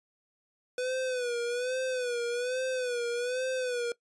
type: tone with vibrato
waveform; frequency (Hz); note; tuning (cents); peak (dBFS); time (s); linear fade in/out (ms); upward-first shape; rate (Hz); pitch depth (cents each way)
square; 495.8; B4; +7; -30; 0.78-3.92; 2; sine; 1.2; 80
effects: noise-tail reverb RT60 0.1 s tail -20 dB re dry + resampled to 22050 Hz